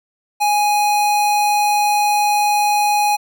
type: tone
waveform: square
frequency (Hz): 830.6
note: G#5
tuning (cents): 0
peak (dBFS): -14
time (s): 0.4-3.17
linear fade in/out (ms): 20
effects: none